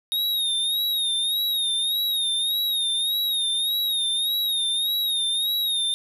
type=tone with vibrato; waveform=square; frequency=3729 Hz; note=A#7; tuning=in tune; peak=-22 dBFS; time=0.12-5.94 s; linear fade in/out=0 ms; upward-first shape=sine; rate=1.7 Hz; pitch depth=72 cents each way; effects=none